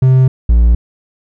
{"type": "tone pair in turn", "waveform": "triangle", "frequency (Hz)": [130.1, 57.95], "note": ["C3", "A#1"], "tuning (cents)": [-9, -10], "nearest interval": "octave + major second", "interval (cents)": 1401, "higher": "first", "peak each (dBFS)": -3, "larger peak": "neither", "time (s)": [[0.02, 0.28], [0.49, 0.75]], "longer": "neither", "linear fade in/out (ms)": 5, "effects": []}